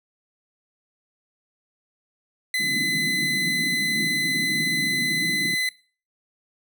30% pulse tone, 2020 Hz, B6, 39 cents sharp, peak -19 dBFS, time 2.54-5.69 s, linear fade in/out 2 ms
pink band-pass noise, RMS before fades -32 dBFS, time 2.59-5.55 s, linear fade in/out 10 ms, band 140 to 340 Hz, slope 96 dB/octave
effects noise-tail reverb RT60 0.4 s tail -21 dB re dry

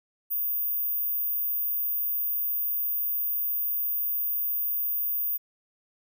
sine tone, 14917 Hz, A#9, in tune, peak -25 dBFS, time 0.3-5.38 s, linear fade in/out 20 ms, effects none

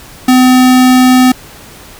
square tone, 254.5 Hz, C4, 48 cents flat, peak -4 dBFS, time 0.28-1.32 s, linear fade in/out 5 ms, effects pink hiss -34 dBFS RMS until 1.99 s

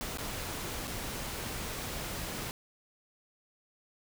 pink noise with dropouts, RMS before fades -38 dBFS, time 0.01-2.51 s, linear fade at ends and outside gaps 0 ms, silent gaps 0.173-0.184 / 0.873-0.878 s, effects none

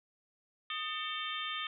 harmonic tone with a mistuned harmonic, 448.3 Hz, A4, 32 cents sharp, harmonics 3 / 4 / 5 / 6 / 7 / 8, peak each -40 / -44 / -44 / -46 / -41 / -42 dBFS, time 0.7-1.67 s, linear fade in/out 2 ms, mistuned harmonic 3, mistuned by -140 cents, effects none

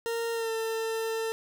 40% pulse tone with pitch glide, 462 to 448.6 Hz, A#4 to A4, -16 to +34 cents, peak -28 dBFS, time 0.06-1.32 s, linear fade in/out 0 ms, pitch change -50 cents, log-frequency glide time 0.33-0.51 s, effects none

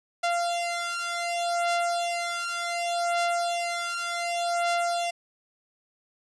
sawtooth beating tone pair, 691 / 691.67 Hz, F5 / F5, -19 / -17 cents, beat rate 0.67 Hz, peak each -25 / -25 dBFS, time 0.23-5.11 s, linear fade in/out 10 ms, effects resampled to 22050 Hz

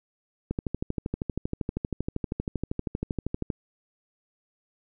click train, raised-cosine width 3 ms, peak -15 dBFS, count 39, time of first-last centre 0.51-3.502 s, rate 12.7 Hz, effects none

